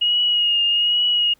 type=tone with vibrato; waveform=sine; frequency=2877 Hz; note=F#7; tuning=49 cents flat; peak=-15 dBFS; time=0.01-1.34 s; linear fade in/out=10 ms; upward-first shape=triangle; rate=1.2 Hz; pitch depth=36 cents each way; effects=pink hiss -60 dBFS RMS until 1.39 s